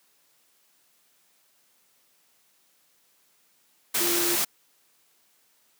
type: tone in noise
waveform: sine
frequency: 345.8 Hz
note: F4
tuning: 17 cents flat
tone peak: -28 dBFS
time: 4-4.36 s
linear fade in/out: 10 ms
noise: white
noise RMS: -25 dBFS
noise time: 3.94-4.45 s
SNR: -6 dB
effects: white hiss -65 dBFS RMS until 5.79 s + high-pass 150 Hz 12 dB/octave